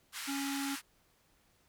pink band-pass noise, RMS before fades -42 dBFS, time 0.12-0.82 s, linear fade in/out 50 ms, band 1200 to 13000 Hz, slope 24 dB/octave
square tone, 277.2 Hz, C#4, in tune, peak -36 dBFS, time 0.27-0.76 s, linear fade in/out 20 ms
effects pink hiss -70 dBFS RMS until 1.68 s

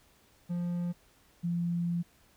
triangle / sine tone pair in turn, 174.61 / 172.01 Hz, F3 / F3, 0 / -26 cents, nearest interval unison, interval 26 cents, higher first, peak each -28 dBFS, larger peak neither, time 0.49-0.93 / 1.43-2.03 s, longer second, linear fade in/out 20 ms, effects pink hiss -64 dBFS RMS until 2.36 s

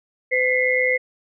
sine tone cluster, 508 / 2009 / 2137 Hz, B4 / B6 / C7, +49 / +29 / +36 cents, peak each -21 dBFS, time 0.31-0.98 s, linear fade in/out 20 ms, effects none

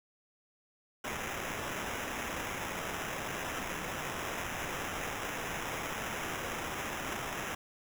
white noise with sample-and-hold, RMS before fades -38 dBFS, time 1.04-7.55 s, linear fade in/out 5 ms, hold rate 4410 Hz, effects none

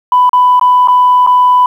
sine tone with dropouts, 995 Hz, B5, 13 cents sharp, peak -3 dBFS, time 0.12-1.66 s, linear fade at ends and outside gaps 2 ms, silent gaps 0.294-0.331 / 0.596-0.612 / 0.875-0.883 / 1.265-1.272 s, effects tanh soft clip ceiling 0 dBFS + 7-bit

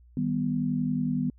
sine chord, Eb augmented, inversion none, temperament equal, 155.56 / 196 / 246.9 Hz, Eb3 / G3 / B3, 0 / 0 / 0 cents, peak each -30 / -31 / -27 dBFS, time 0.17-1.3 s, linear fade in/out 2 ms, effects added 60 Hz sine -52 dBFS peak until 1.38 s

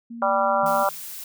sine tone, 233.1 Hz, A#3, in tune, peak -33 dBFS, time 0.1-0.84 s, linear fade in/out 10 ms
harmonic tone, 196 Hz, G3, in tune, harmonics 3 / 4 / 5 / 6 / 7, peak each -23 / -24 / -25 / -26 / -26 dBFS, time 0.22-0.89 s, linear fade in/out 2 ms
sine tone with exponential decay, 164.2 Hz, E3, 6 cents flat, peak -33 dBFS, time 0.63-1.14 s, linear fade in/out 2 ms, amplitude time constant 110 ms
blue noise, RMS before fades -36 dBFS, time 0.66-1.24 s, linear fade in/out 2 ms
effects none

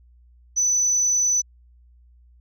sine tone, 5990 Hz, F#8, 20 cents sharp, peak -16 dBFS, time 0.56-1.42 s, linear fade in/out 20 ms, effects tanh soft clip ceiling -14 dBFS + added 60 Hz sine -50 dBFS peak until 2.4 s

